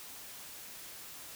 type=silence; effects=white hiss -48 dBFS RMS until 1.35 s